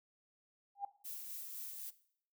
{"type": "tone with exponential growth", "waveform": "sine", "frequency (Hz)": 803, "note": "G5", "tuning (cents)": 41, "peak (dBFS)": -33, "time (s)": [0.75, 0.85], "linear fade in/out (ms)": 5, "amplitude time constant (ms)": 21}
{"type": "noise with tremolo", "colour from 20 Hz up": "violet", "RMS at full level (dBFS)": -45, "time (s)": [1.04, 1.91], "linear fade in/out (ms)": 20, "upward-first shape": "sine", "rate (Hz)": 3.9, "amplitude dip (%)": 30}
{"effects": ["noise-tail reverb RT60 0.6 s tail -17 dB re dry"]}